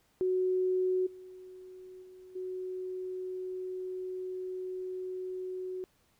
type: tone with level steps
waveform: sine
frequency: 370 Hz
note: F#4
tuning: in tune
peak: -26 / -46 / -49 / -35 dBFS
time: 0.21-5.84 s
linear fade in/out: 0 ms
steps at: 1.06 / 2.02 / 2.35 s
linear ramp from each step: 10 ms
effects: pink hiss -70 dBFS RMS until 6.19 s